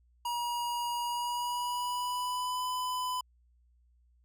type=tone with pitch glide; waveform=square; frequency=956 to 1004.1 Hz; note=A#5 to B5; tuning=+43 to +28 cents; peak=-32 dBFS; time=0.25-3.21 s; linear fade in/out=5 ms; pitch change=+85 cents; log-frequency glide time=1.03-2.65 s; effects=added 60 Hz sine -63 dBFS peak until 4.24 s